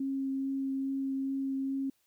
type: tone with vibrato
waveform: sine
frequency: 270 Hz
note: C#4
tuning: 45 cents flat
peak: -30 dBFS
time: 0-1.9 s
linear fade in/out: 5 ms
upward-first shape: triangle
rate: 2.4 Hz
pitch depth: 10 cents each way
effects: white hiss -73 dBFS RMS until 2.06 s